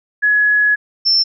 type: tone pair in turn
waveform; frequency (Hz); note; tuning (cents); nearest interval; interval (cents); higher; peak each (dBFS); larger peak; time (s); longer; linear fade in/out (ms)
sine; 1687 / 5356; G#6 / E8; +27 / +27; octave + minor sixth; 2000; second; -10; neither; 0.22-0.76 / 1.05-1.24; first; 20
effects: none